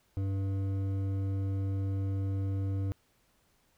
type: tone with hard clipping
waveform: triangle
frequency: 97.3 Hz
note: G2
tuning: 12 cents flat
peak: -31 dBFS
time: 0.17-2.92 s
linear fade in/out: 0 ms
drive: 13 dB
effects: pink hiss -70 dBFS RMS until 3.77 s